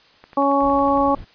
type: click train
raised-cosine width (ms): 0.5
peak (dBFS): -26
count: 9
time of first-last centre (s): 0.24-0.974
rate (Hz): 10.9
type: harmonic tone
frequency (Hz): 278.8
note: C#4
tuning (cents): +10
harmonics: 1 / 2 / 3 / 4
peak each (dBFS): -20 / -20 / -20 / -20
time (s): 0.37-1.15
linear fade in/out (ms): 5
type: noise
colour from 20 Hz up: brown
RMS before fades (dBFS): -37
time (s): 0.61-1.25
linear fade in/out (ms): 10
effects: white hiss -52 dBFS RMS until 1.34 s + resampled to 11025 Hz